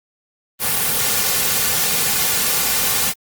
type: noise with comb filter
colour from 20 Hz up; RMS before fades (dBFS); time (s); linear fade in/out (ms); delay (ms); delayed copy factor
white; -18; 0.59-3.14; 50; 3.1; -0.55
effects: Opus 32 kbps